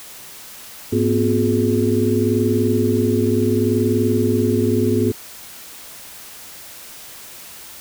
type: tone cluster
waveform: sine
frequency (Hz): 104.4 / 237.4 / 258.1 / 359.5 / 422.4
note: G#2 / A#3 / C4 / F#4 / G#4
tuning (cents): +10 / +32 / -23 / -50 / +29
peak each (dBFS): -21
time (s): 0.92-5.12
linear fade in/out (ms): 10
effects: white hiss -38 dBFS RMS until 7.8 s